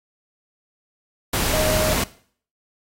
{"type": "tone in noise", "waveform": "sine", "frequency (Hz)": 622.3, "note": "D#5", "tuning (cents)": 0, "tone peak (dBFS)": -21, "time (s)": [1.53, 1.93], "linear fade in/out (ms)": 5, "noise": "pink", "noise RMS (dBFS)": -21, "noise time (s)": [1.33, 2.04], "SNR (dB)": -3, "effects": ["noise-tail reverb RT60 0.5 s tail -19 dB re dry", "AAC 48 kbps"]}